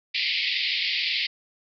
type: band-pass noise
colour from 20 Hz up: pink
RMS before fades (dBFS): -26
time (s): 0.14-1.27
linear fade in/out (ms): 10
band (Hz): 2000 to 4900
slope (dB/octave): 96
effects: none